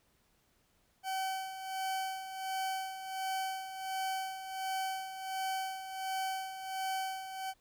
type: tone with tremolo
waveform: 40% pulse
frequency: 763 Hz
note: G5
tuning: 47 cents flat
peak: -32 dBFS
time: 1.03-7.54 s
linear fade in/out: 50 ms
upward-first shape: sine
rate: 1.4 Hz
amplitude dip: 65%
effects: pink hiss -72 dBFS RMS until 7.6 s